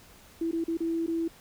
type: tone with dropouts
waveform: sine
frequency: 330.7 Hz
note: E4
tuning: 6 cents sharp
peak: -26 dBFS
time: 0.41-1.28 s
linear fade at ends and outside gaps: 5 ms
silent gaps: 0.513-0.529 / 0.641-0.68 / 0.772-0.804 / 1.064-1.078 s
effects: pink hiss -54 dBFS RMS until 1.4 s